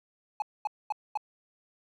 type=tone bursts; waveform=triangle; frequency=847 Hz; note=G#5; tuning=34 cents sharp; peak=-25 dBFS; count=4; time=0.4-1.174 s; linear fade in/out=2 ms; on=21 ms; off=230 ms; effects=none